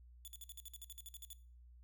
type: tone bursts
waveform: 5% pulse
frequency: 3455 Hz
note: A7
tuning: 32 cents flat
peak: -40 dBFS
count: 14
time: 0.25-1.33 s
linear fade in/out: 0 ms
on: 27 ms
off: 54 ms
effects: noise-tail reverb RT60 0.4 s tail -17 dB re dry + added 60 Hz sine -57 dBFS peak until 1.83 s